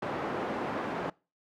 pink band-pass noise, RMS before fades -34 dBFS, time 0.02-1.1 s, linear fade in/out 5 ms, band 250 to 1300 Hz, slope 12 dB/octave, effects noise-tail reverb RT60 0.3 s tail -23 dB re dry

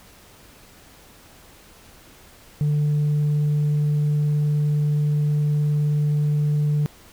sine tone with tanh clipping, 148.4 Hz, D3, 18 cents sharp, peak -18 dBFS, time 2.61-6.86 s, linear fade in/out 0 ms, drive 1 dB, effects pink hiss -49 dBFS RMS until 7.12 s

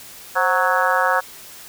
harmonic tone with a mistuned harmonic, 185 Hz, F#3, in tune, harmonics 3 / 4 / 5 / 6 / 7 / 8 / 9, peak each -23 / -23 / -23 / -23 / -23 / -23 / -23 dBFS, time 0.35-1.21 s, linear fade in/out 20 ms, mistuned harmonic 3, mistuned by -79 cents, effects white hiss -40 dBFS RMS until 1.68 s

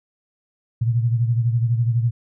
sine beating tone pair, 116.2 / 128.2 Hz, A#2 / C3, -5 / -35 cents, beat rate 12 Hz, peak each -17 / -24 dBFS, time 0.81-2.11 s, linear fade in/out 10 ms, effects none

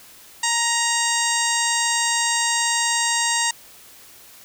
harmonic tone with a mistuned harmonic, 939 Hz, A#5, 12 cents sharp, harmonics 1 / 2 / 3 / 4 / 5 / 6 / 7 / 8 / 9, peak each -25 / -25 / -29 / -29 / -30 / -31 / -27 / -26 / -28 dBFS, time 0.43-3.51 s, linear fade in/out 5 ms, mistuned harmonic 1, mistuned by -23 cents, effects white hiss -46 dBFS RMS until 4.44 s

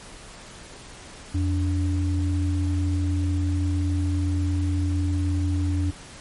sine tone pair together, 86.55 / 289.7 Hz, F2 / D4, -15 / -24 cents, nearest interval octave + major sixth, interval 2091 cents, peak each -21 / -28 dBFS, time 1.34-5.91 s, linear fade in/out 10 ms, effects pink hiss -43 dBFS RMS until 6.2 s + MP3 48 kbps

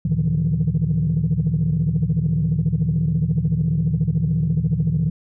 sine tone cluster, 74 / 114.2 / 144.5 / 157.1 / 171.2 Hz, D2 / A#2 / D3 / D#3 / F3, +14 / -35 / -28 / +17 / -34 cents, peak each -28 / -24 / -24 / -19 / -22 dBFS, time 0.05-5.1 s, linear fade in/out 5 ms, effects tanh soft clip ceiling -11 dBFS

